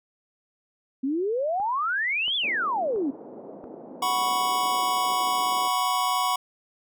sine exponential two-way sweep, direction up then down, 255.2 to 3520 to 255.2 Hz, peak -23 dBFS, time 1.03-3.11 s, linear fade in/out 10 ms, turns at 2.36 s
click train, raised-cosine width 1 ms, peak -30 dBFS, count 4, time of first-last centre 1.6-3.641 s, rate 1.47 Hz
pink band-pass noise, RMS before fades -42 dBFS, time 2.43-5.68 s, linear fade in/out 5 ms, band 240 to 680 Hz, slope 24 dB/octave
square chord, F# suspended fourth, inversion none, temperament just, 740 / 986.7 / 1110 Hz, F#5 / B5 / C#6, 0 / -2 / +2 cents, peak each -29 / -27 / -27 dBFS, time 4.02-6.36 s, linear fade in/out 5 ms
effects none

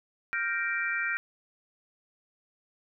sine chord, G minor seventh, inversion third, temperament equal, 1396.9 / 1568 / 1864.7 / 2349 Hz, F6 / G6 / Bb6 / D7, 0 / 0 / 0 / 0 cents, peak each -33 dBFS, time 0.33-1.17 s, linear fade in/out 0 ms, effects none

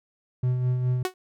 triangle tone with tremolo, 125.8 Hz, B2, 32 cents sharp, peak -18 dBFS, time 0.43-1.03 s, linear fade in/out 5 ms, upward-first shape sine, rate 4.8 Hz, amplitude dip 40%
sawtooth tone with exponential decay, 370 Hz, F#4, in tune, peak -17 dBFS, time 1.05-1.14 s, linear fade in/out 1 ms, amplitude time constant 19 ms
effects none

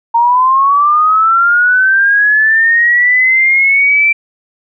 sine linear sweep, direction up, 920 to 2349 Hz, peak -6 dBFS, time 0.14-4.13 s, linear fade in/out 10 ms, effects none

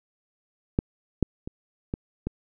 clicks, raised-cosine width 3 ms, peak -8 / -7 / -21 / -15 / -15 dBFS, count 5, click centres 0.789 / 1.227 / 1.475 / 1.939 / 2.27 s, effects none

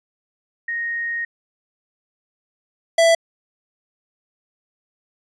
sine / square tone pair in turn, 1864.7 / 663.5 Hz, A#6 / E5, 0 / +11 cents, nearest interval octave + tritone, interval 1789 cents, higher first, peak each -22 / -12 dBFS, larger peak second, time 0.68-1.25 / 2.98-3.15 s, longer first, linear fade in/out 5 ms, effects resampled to 22050 Hz

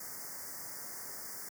white band-stop noise, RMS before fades -44 dBFS, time 0-1.49 s, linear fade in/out 5 ms, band 2100 to 4800 Hz, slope 96 dB/octave, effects high-pass 100 Hz 12 dB/octave

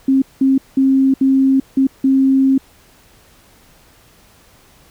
sine tone bursts at uneven times, 267.7 Hz, C4, 40 cents sharp, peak -9 dBFS, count 6, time 0.08-0.22 / 0.41-0.58 / 0.77-1.14 / 1.21-1.6 / 1.77-1.87 / 2.04-2.58 s, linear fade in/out 5 ms, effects pink hiss -49 dBFS RMS until 4.9 s

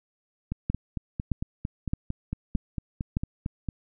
two click trains, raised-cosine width 5 ms, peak -17 / -13 dBFS, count 15 / 5, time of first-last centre 0.52-3.687 / 0.7-3.169 s, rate 4.42 / 1.62 Hz, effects none

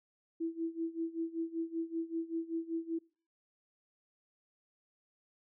sine tone with tremolo, 329.6 Hz, E4, in tune, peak -31 dBFS, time 0.4-2.99 s, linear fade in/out 10 ms, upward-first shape sine, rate 5.2 Hz, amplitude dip 90%, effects noise-tail reverb RT60 0.4 s tail -24 dB re dry

